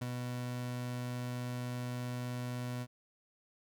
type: tone with ADSR envelope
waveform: 30% pulse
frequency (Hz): 123.47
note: B2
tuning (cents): 0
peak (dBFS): -32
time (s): 0.01-2.87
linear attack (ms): 10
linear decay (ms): 23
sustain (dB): -2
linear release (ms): 52
effects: none